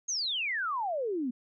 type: exponential sweep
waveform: sine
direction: down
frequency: 6645 to 233.6 Hz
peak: -29 dBFS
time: 0.08-1.31 s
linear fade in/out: 10 ms
effects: none